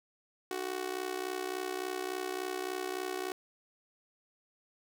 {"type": "tone with amplitude modulation", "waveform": "sawtooth", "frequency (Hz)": 372, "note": "F#4", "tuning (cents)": 9, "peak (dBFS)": -27, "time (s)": [0.51, 3.32], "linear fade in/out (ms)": 2, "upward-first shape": "sine", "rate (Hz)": 63.5, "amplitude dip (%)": 85, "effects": []}